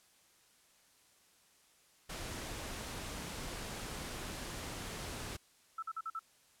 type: noise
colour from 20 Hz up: pink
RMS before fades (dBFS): -43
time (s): 2.09-5.37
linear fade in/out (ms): 10
type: tone bursts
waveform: sine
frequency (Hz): 1318.5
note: E6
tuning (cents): 0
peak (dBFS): -37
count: 5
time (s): 5.78-6.193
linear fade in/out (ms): 5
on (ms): 45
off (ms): 47
effects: white hiss -67 dBFS RMS until 6.6 s + low-pass 11000 Hz 12 dB/octave